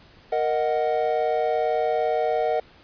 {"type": "chord", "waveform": "triangle", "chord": "D# minor", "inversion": "second", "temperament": "equal", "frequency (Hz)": [466.2, 622.3, 740], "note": ["A#4", "D#5", "F#5"], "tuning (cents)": [0, 0, 0], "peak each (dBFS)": -23, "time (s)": [0.32, 2.6], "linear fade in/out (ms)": 5, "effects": ["pink hiss -52 dBFS RMS until 2.83 s", "resampled to 11025 Hz"]}